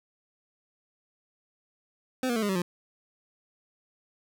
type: tone with pitch steps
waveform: 25% pulse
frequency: 257.2 / 238.6 / 221.3 / 205.3 / 190.47 / 176.69 Hz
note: C4 / A#3 / A3 / G#3 / G3 / F3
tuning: -30 / +41 / +10 / -20 / -50 / +20 cents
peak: -22 dBFS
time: 2.23-2.62 s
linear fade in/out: 2 ms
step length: 65 ms
effects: none